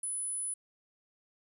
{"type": "tone", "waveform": "sine", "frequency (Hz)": 10000, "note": "D#9", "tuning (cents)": 8, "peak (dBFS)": -33, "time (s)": [0.03, 0.54], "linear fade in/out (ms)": 5, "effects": ["11-bit"]}